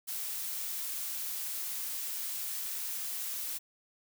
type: noise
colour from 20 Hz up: blue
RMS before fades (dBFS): -37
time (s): 0.07-3.59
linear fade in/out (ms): 20
effects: none